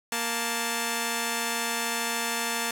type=tone pair together; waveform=5% pulse; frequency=233.2 / 880 Hz; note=A#3 / A5; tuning=+1 / 0 cents; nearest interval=octave + major seventh; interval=2299 cents; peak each=-18 dBFS; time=0.12-2.71 s; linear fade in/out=2 ms; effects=none